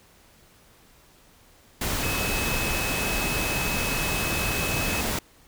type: tone in noise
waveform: sine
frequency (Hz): 2573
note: E7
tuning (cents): -43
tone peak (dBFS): -30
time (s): 2.03-5.01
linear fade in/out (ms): 5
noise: pink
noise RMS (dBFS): -27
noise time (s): 1.81-5.19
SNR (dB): -6
effects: pink hiss -56 dBFS RMS until 5.47 s